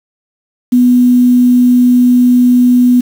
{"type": "tone with quantisation", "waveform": "sine", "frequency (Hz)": 246.9, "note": "B3", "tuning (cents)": 0, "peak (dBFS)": -4, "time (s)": [0.72, 3.01], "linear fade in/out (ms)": 10, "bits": 5, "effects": []}